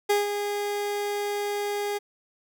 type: tone with ADSR envelope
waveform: 30% pulse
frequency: 410 Hz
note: G#4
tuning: 22 cents flat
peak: -16 dBFS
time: 0.09-1.99 s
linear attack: 12 ms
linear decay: 160 ms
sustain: -8 dB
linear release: 21 ms
effects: none